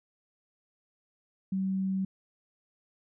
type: tone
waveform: sine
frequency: 191 Hz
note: G3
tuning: 45 cents flat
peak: -27 dBFS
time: 1.52-2.05 s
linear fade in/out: 5 ms
effects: none